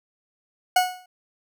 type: tone with exponential decay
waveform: 40% pulse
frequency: 732 Hz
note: F#5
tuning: 19 cents flat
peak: -12 dBFS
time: 0.76-1.06 s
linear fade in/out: 5 ms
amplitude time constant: 64 ms
effects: none